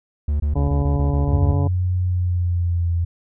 triangle tone bursts, 73.42 Hz, D2, in tune, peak -15 dBFS, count 9, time 0.28-1.536 s, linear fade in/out 5 ms, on 120 ms, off 22 ms
harmonic tone, 141.9 Hz, C#3, 41 cents sharp, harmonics 1 / 2 / 3 / 4 / 5 / 6 / 7, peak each -21 / -27 / -31 / -33 / -35 / -37 / -38 dBFS, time 0.55-1.68 s, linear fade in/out 10 ms
sine tone with pitch glide, 90.9 to 85.3 Hz, F#2 to F2, -30 to -40 cents, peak -17 dBFS, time 1.31-3.05 s, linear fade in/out 10 ms, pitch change -110 cents, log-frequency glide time 2.02-2.91 s
effects none

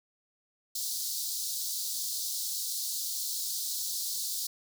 pink high-pass noise, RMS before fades -34 dBFS, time 0.75-4.47 s, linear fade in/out 5 ms, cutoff 4000 Hz, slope 48 dB/octave, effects none

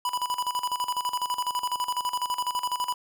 square tone with tremolo, 987.8 Hz, B5, in tune, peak -25 dBFS, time 0.05-2.94 s, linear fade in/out 2 ms, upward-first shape square, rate 12 Hz, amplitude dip 75%, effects none

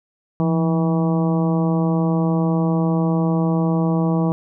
harmonic tone with a mistuned harmonic, 161.8 Hz, E3, 32 cents flat, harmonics 1 / 2 / 3 / 4 / 5 / 6 / 7, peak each -17 / -23 / -27 / -29 / -31 / -33 / -34 dBFS, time 0.4-4.32 s, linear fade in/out 0 ms, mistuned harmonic 1, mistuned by +73 cents, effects none

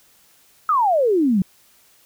sine exponential sweep, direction down, 1318.5 to 178.1 Hz, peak -14 dBFS, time 0.69-1.42 s, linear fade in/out 2 ms, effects white hiss -55 dBFS RMS until 2.05 s

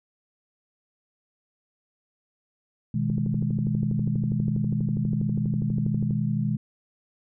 sine chord, G# minor, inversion first, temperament equal with one note detuned, 123.47 / 157.01 / 207.7 Hz, B2 / D#3 / G#3, 0 / +16 / 0 cents, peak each -27 dBFS, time 2.94-6.57 s, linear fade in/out 5 ms
click train, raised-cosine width 3 ms, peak -21 dBFS, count 38, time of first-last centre 3.1-6.108 s, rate 12.3 Hz
effects none

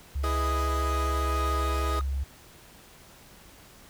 sine tone with pitch glide, 69.3 to 68.11 Hz, C#2 to C#2, 0 to -30 cents, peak -26 dBFS, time 0.15-2.24 s, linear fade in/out 10 ms, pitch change -30 cents, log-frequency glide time 0.33-2.02 s
sawtooth chord, E major seventh, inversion none, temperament equal with one note detuned, 329.6 / 415.3 / 497.9 / 622.3 Hz, E4 / G#4 / B4 / D#5, 0 / 0 / +14 / 0 cents, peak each -33 / -32 / -37 / -35 dBFS, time 0.23-2 s, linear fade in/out 10 ms
triangle tone with tremolo, 1244.5 Hz, D#6, in tune, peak -28 dBFS, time 0.24-2.01 s, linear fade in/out 0 ms, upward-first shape sine, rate 1.7 Hz, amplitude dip 30%
effects pink hiss -52 dBFS RMS until 3.89 s

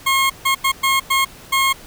20% pulse tone bursts at uneven times, 1078 Hz, C#6, 49 cents flat, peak -9 dBFS, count 6, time 0.06-0.3 / 0.45-0.55 / 0.64-0.72 / 0.83-1 / 1.1-1.25 / 1.52-1.73 s, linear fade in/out 10 ms, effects pink hiss -41 dBFS RMS until 1.86 s

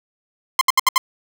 sawtooth tone bursts, 1046.5 Hz, C6, in tune, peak -7 dBFS, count 5, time 0.59-0.98 s, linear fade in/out 2 ms, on 22 ms, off 70 ms, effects none

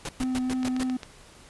pink noise bursts, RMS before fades -33 dBFS, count 6, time 0.05-0.834 s, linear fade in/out 2 ms, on 39 ms, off 110 ms
triangle tone with vibrato, 255.4 Hz, C4, 42 cents flat, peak -23 dBFS, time 0.2-0.97 s, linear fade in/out 5 ms, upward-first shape triangle, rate 3.6 Hz, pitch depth 15 cents each way
click train, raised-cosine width 0.2 ms, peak -20 dBFS, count 7, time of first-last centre 0.23-1.032 s, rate 7.48 Hz
effects pink hiss -51 dBFS RMS until 1.49 s + resampled to 24000 Hz

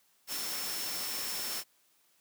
sine tone in noise, 5380 Hz, E8, 34 cents sharp, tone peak -40 dBFS, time 0.27-1.64 s, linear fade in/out 50 ms, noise white, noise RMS -37 dBFS, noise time 0.27-1.64 s, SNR -6 dB, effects white hiss -69 dBFS RMS until 2.2 s + high-pass 150 Hz 12 dB/octave

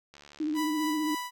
click train, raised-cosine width 0.2 ms, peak -32 dBFS, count 32, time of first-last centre 0.14-0.566 s, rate 72.7 Hz
sine tone with vibrato, 306.1 Hz, D#4, 28 cents flat, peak -27 dBFS, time 0.4-1.15 s, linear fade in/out 5 ms, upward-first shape sine, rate 15 Hz, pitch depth 46 cents each way
sawtooth tone with tremolo, 987.8 Hz, B5, in tune, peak -27 dBFS, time 0.54-1.31 s, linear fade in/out 50 ms, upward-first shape sine, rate 3.8 Hz, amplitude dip 40%
effects none

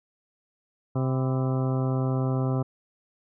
harmonic tone with a mistuned harmonic, 130.81 Hz, C3, in tune, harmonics 1 / 2 / 3 / 4 / 5 / 6 / 8 / 9 / 10, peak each -24 / -30 / -34 / -36 / -38 / -40 / -42 / -43 / -44 dBFS, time 0.95-2.63 s, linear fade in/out 10 ms, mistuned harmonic 8, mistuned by -62 cents, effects none

